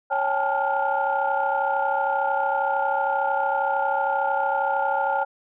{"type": "tone cluster", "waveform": "sine", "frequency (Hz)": [553, 790, 859, 892, 1408], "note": ["C#5", "G5", "A5", "A5", "F6"], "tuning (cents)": [-4, 13, -42, 23, 14], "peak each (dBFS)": [-27, -25, -25, -29, -28], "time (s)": [0.1, 5.25], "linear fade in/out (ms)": 20, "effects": ["tanh soft clip ceiling -11 dBFS"]}